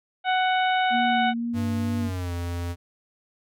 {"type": "harmonic tone", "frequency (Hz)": 743, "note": "F#5", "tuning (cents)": 7, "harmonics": [1, 2, 3, 4, 5], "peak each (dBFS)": [-21, -27, -31, -33, -35], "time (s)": [0.24, 1.34], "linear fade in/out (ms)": 50}
{"type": "tone with vibrato", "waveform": "sine", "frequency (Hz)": 233.1, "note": "A#3", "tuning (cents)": 0, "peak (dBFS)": -25, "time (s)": [0.9, 2.11], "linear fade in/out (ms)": 50, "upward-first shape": "sine", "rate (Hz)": 2.1, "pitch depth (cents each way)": 22}
{"type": "tone with pitch glide", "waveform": "square", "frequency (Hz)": [97.3, 86.68], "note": ["G2", "F2"], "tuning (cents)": [-12, -12], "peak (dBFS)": -28, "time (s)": [1.53, 2.76], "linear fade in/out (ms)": 50, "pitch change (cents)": -200, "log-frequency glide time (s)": [1.98, 2.33]}
{"effects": []}